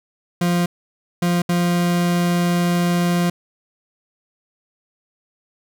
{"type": "tone bursts at uneven times", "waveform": "40% pulse", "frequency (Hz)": 174.61, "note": "F3", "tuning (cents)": 0, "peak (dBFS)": -15, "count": 3, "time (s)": [[0.41, 0.66], [1.22, 1.42], [1.49, 3.3]], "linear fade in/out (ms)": 5, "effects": []}